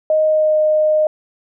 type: tone with pitch glide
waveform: sine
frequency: 622.3 to 615.9 Hz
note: D#5 to D#5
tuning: 0 to -18 cents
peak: -11 dBFS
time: 0.1-1.07 s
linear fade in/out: 2 ms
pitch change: -18 cents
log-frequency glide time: 0.25-0.57 s
effects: none